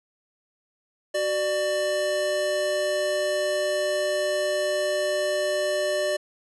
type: tone pair together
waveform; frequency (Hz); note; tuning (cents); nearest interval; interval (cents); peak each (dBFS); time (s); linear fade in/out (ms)
square; 374.8 / 595; F#4 / D5; +22 / +22; minor sixth; 800; -32 / -24; 1.14-6.17; 10
effects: resampled to 24000 Hz